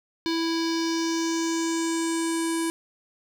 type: tone with low-pass filter sweep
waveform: square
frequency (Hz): 329.6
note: E4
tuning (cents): 0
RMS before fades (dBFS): -26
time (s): 0.26-2.7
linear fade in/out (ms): 0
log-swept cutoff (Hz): 4400 to 10000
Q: 4
effects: 8-bit